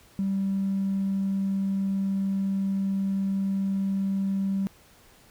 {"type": "tone", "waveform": "triangle", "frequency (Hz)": 194.8, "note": "G3", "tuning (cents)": -11, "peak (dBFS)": -20, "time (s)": [0.19, 4.67], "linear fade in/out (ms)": 0, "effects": ["tanh soft clip ceiling -21 dBFS", "pink hiss -56 dBFS RMS until 5.3 s"]}